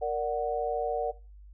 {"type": "chord", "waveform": "sine", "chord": "Bb augmented", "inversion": "none", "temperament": "equal", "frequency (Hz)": [466.2, 587.3, 740], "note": ["Bb4", "D5", "F#5"], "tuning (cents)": [0, 0, 0], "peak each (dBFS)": [-31, -32, -31], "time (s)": [0.01, 1.12], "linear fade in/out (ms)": 20, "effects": ["noise-tail reverb RT60 0.3 s tail -19 dB re dry", "added 50 Hz sine -47 dBFS peak until 1.53 s"]}